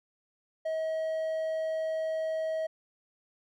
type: tone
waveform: triangle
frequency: 638 Hz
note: D#5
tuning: 43 cents sharp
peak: -27 dBFS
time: 0.65-2.67 s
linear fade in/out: 10 ms
effects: none